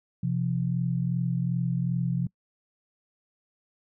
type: tone pair together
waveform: sine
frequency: 129.1 / 171.73 Hz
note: C3 / F3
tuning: -23 / -29 cents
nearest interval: perfect fourth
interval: 494 cents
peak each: -27 dBFS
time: 0.23-2.27 s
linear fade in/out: 5 ms
effects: noise-tail reverb RT60 0.1 s tail -25 dB re dry